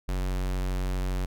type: tone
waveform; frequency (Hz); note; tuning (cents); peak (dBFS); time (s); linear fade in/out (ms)
square; 46.25; F#1; 0; -27; 0.08-1.26; 10
effects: none

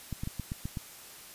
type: clicks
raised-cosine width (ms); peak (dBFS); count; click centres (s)
5; -22; 7; 0.127 / 0.235 / 0.274 / 0.397 / 0.519 / 0.655 / 0.772
effects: white hiss -49 dBFS RMS until 1.34 s + resampled to 32000 Hz

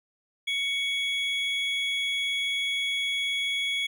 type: tone pair together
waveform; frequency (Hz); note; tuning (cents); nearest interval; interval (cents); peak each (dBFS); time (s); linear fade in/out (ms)
triangle; 2233 / 3357; C#7 / G#7; +12 / +18; perfect fifth; 706; -27 / -27; 0.47-3.87; 10
effects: none

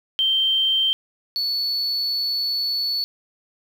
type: tone pair in turn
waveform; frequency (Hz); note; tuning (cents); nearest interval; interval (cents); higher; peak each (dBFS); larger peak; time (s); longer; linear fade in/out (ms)
triangle; 3136 / 4435; G7 / C#8; 0 / 0; tritone; 600; second; -13 / -19; first; 0.19-0.93 / 1.36-3.04; second; 0
effects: tanh soft clip ceiling -15 dBFS + 8-bit

